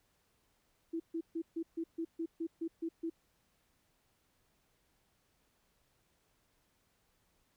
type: tone bursts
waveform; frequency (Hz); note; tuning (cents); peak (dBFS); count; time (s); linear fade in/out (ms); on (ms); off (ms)
sine; 329.6; E4; 0; -34; 11; 0.93-3.1; 10; 70; 140
effects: pink hiss -75 dBFS RMS until 7.56 s